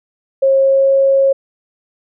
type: tone with pitch glide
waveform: sine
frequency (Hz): 540 to 543.8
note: C#5 to C#5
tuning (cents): -45 to -33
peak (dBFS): -8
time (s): 0.42-1.33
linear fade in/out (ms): 10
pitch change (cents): +12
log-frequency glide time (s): 0.6-0.91
effects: none